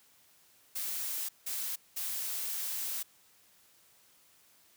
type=noise bursts at uneven times; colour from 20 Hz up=blue; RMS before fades=-36 dBFS; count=3; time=0.75-1.29 / 1.46-1.76 / 1.96-3.03 s; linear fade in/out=10 ms; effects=white hiss -64 dBFS RMS until 4.76 s + high-pass 60 Hz 12 dB/octave